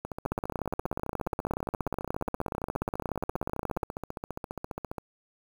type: two click trains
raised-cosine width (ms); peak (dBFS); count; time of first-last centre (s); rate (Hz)
1; -20 / -15; 74 / 61; 0.05-4.982 / 0.26-3.831; 14.8 / 16.8
effects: 7-bit